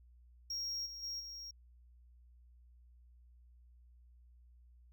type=tone with level steps; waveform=triangle; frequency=5588 Hz; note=F8; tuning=in tune; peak=-36 / -44 / -38 / -44 dBFS; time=0.5-1.51 s; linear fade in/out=5 ms; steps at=0.85 / 1.02 / 1.19 s; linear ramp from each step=20 ms; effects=added 60 Hz sine -59 dBFS peak until 4.92 s